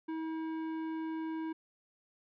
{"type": "tone with tanh clipping", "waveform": "sine", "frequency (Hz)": 320.6, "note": "E4", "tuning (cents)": -48, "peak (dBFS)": -37, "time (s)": [0.08, 1.53], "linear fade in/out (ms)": 10, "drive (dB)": 13, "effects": []}